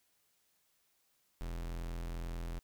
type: tone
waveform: 45% pulse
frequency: 42.3 Hz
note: E1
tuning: 45 cents sharp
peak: -38 dBFS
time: 1.41-2.59 s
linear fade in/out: 0 ms
effects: white hiss -75 dBFS RMS until 2.63 s